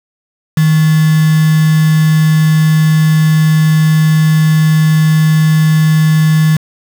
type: tone with quantisation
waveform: sine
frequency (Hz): 156.8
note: D#3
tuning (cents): +14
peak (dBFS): -6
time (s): 0.57-6.57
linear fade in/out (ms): 5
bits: 3
effects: none